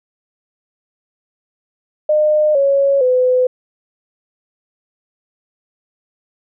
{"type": "tone with pitch steps", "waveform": "sine", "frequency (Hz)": [608, 554.3, 505.4], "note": ["D#5", "C#5", "B4"], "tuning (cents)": [-40, 0, 40], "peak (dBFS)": -10, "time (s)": [2.09, 3.47], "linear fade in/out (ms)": 5, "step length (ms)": 460, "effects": []}